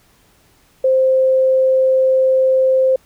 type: tone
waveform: sine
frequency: 523.3 Hz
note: C5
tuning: in tune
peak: -10 dBFS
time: 0.84-2.96 s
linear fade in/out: 5 ms
effects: pink hiss -54 dBFS RMS until 3.05 s